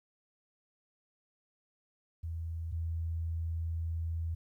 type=tone pair in turn; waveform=sine; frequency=82.41 / 82.41 Hz; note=E2 / E2; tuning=0 / 0 cents; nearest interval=unison; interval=0 cents; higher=neither; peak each=-35 / -32 dBFS; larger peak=second; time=2.23-2.72 / 2.72-4.35 s; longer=second; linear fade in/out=10 ms; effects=12-bit